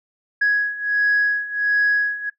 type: beating tone pair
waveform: sine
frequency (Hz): 1666 / 1667.4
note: G#6 / G#6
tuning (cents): +5 / +6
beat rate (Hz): 1.4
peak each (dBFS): -20 / -17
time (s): 0.41-2.3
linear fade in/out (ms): 10
effects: noise-tail reverb RT60 0.1 s tail -17 dB re dry + tanh soft clip ceiling -11 dBFS